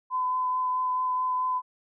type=tone with vibrato; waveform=sine; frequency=1013 Hz; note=B5; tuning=44 cents sharp; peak=-24 dBFS; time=0.1-1.62 s; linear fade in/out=50 ms; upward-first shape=triangle; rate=4.6 Hz; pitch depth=12 cents each way; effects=none